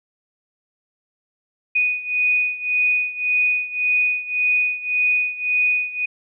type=beating tone pair; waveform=sine; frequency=2480 / 2481.8 Hz; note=D#7 / D#7; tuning=-6 / -5 cents; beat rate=1.8 Hz; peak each=-19 / -22 dBFS; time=1.75-6.06 s; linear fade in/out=10 ms; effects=none